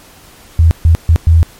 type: tone bursts at uneven times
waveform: sine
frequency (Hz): 82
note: E2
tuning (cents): -9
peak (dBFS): -3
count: 4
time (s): 0.59-0.71 / 0.85-0.95 / 1.09-1.16 / 1.27-1.43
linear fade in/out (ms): 0
effects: pink hiss -40 dBFS RMS until 1.59 s + MP3 64 kbps